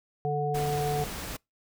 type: harmonic tone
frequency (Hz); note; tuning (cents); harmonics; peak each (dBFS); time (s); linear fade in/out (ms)
146.83; D3; 0; 1 / 3 / 5; -30 / -30 / -30; 0.25-1.04; 0
type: noise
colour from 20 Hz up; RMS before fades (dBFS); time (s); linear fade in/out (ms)
pink; -37; 0.54-1.37; 10
effects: noise-tail reverb RT60 0.2 s tail -26 dB re dry